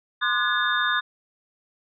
sine tone cluster, 1042 / 1211 / 1464 / 1697 / 3636 Hz, C6 / D#6 / F#6 / G#6 / A#7, -7 / -47 / -19 / +37 / -44 cents, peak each -30 / -27 / -26 / -25 / -28 dBFS, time 0.21-1.01 s, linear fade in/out 20 ms, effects none

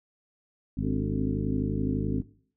harmonic tone, 51.7 Hz, G#1, 7 cents flat, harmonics 1 / 2 / 3 / 4 / 5, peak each -33 / -33 / -33 / -33 / -33 dBFS, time 0.77-2.22 s, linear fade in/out 5 ms
sine chord, D dominant seventh, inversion third, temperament equal, 261.6 / 293.7 / 370 / 440 Hz, C4 / D4 / F#4 / A4, 0 / 0 / 0 / 0 cents, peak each -36 / -34 / -37 / -39 dBFS, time 0.81-2.22 s, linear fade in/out 50 ms
effects noise-tail reverb RT60 0.5 s tail -19 dB re dry

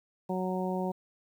harmonic tone, 185 Hz, F#3, in tune, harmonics 1 / 2 / 3 / 4 / 5, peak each -32 / -35 / -37 / -38 / -39 dBFS, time 0.29-0.92 s, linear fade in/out 10 ms, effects 10-bit

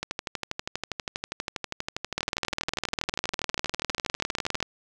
two click trains, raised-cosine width 0.2 ms, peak -9 / -12 dBFS, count 49 / 58, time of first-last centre 2.18-4.604 / 0.03-4.627 s, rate 19.8 / 12.4 Hz, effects none

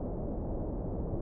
pink low-pass noise, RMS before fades -35 dBFS, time 0-1.21 s, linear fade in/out 2 ms, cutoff 650 Hz, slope 24 dB/octave, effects none

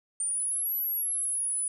sine linear two-way sweep, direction up then down, 8900 to 11840 to 9840 Hz, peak -27 dBFS, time 0.2-1.68 s, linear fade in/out 2 ms, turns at 0.76 s, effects none

